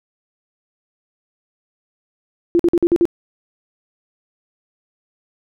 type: tone bursts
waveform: sine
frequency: 343.3 Hz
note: F4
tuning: 30 cents flat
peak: -10 dBFS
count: 6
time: 2.55-3.054 s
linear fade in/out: 0 ms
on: 44 ms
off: 48 ms
effects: none